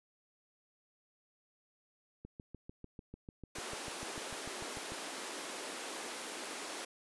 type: click train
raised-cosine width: 3 ms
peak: -34 dBFS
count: 19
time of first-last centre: 2.25-4.921 s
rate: 6.74 Hz
type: high-pass noise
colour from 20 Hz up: pink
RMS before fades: -43 dBFS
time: 3.55-6.85 s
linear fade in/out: 5 ms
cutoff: 290 Hz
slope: 24 dB/octave
effects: resampled to 24000 Hz